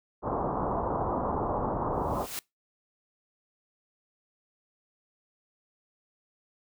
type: low-pass noise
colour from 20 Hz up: white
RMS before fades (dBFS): -30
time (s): 0.22-2.27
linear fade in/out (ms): 50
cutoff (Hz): 1100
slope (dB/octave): 48
type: noise with exponential growth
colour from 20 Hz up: white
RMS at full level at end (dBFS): -33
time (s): 1.93-2.39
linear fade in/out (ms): 0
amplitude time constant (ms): 100
effects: noise-tail reverb RT60 0.2 s tail -24 dB re dry